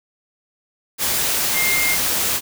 sine tone in noise, 2115 Hz, C7, 18 cents sharp, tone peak -19 dBFS, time 1.53-1.98 s, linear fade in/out 50 ms, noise white, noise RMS -20 dBFS, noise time 0.98-2.41 s, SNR -2 dB, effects none

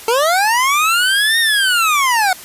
25% pulse linear two-way sweep, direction up then down, 440 to 1864.7 to 721 Hz, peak -8 dBFS, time 0.08-2.33 s, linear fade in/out 2 ms, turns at 1.39 s, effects white hiss -35 dBFS RMS until 2.44 s + resampled to 32000 Hz

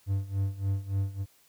triangle tone with tremolo, 98 Hz, G2, in tune, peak -22 dBFS, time 0.06-1.26 s, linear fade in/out 50 ms, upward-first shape sine, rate 3.5 Hz, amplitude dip 85%, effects white hiss -63 dBFS RMS until 1.48 s

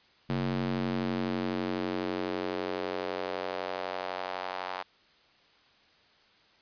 square tone with high-pass filter sweep, 45.99 Hz, F#1, 10 cents flat, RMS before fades -33 dBFS, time 0.29-4.83 s, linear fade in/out 10 ms, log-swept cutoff 170 to 850 Hz, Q 1.9, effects white hiss -62 dBFS RMS until 6.61 s + resampled to 11025 Hz

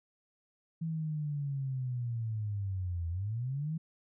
sine linear two-way sweep, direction down then up, 164.81 to 82.5 to 164.81 Hz, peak -32 dBFS, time 0.81-3.78 s, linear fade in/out 10 ms, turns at 3.09 s, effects none

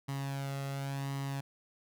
sawtooth tone with flanger, 138 Hz, C#3, 7 cents flat, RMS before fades -37 dBFS, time 0.08-1.41 s, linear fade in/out 10 ms, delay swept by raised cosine 1 to 1.52 ms, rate 0.92 Hz, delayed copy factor +0.6, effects none

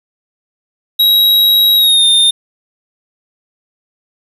square tone with pitch glide, 3839 to 3634 Hz, B7 to A#7, -50 to -45 cents, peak -7 dBFS, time 0.99-2.31 s, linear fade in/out 10 ms, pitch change -95 cents, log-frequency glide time 1.76-2.05 s, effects 7-bit

